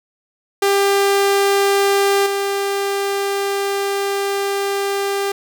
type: tone with level steps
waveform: sawtooth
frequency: 397.6 Hz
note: G4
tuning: 25 cents sharp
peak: -9 / -14 dBFS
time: 0.62-5.32 s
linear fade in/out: 5 ms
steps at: 2.26 s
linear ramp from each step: 5 ms
effects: none